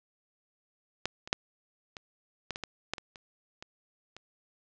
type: clicks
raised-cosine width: 0.2 ms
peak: -12 / -25 / -7 / -24 / -17 / -20 / -18 / -13 / -23 / -29 / -25 / -28 dBFS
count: 12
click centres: 1.056 / 1.275 / 1.329 / 1.968 / 2.507 / 2.559 / 2.637 / 2.936 / 2.982 / 3.158 / 3.625 / 4.166 s
effects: low-pass 7000 Hz 12 dB/octave